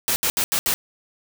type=noise bursts at uneven times; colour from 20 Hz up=white; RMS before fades=-21 dBFS; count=5; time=0.08-0.16 / 0.23-0.3 / 0.37-0.44 / 0.52-0.59 / 0.66-0.74 s; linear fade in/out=0 ms; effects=none